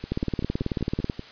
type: two click trains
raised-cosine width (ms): 3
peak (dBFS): -19 / -12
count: 7 / 19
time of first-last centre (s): 0.04-1.194 / 0.12-1.098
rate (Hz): 5.2 / 18.4
effects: white hiss -46 dBFS RMS until 1.31 s + resampled to 11025 Hz